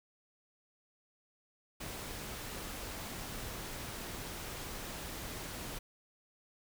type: noise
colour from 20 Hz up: pink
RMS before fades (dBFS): -43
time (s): 1.8-5.79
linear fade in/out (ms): 10
effects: none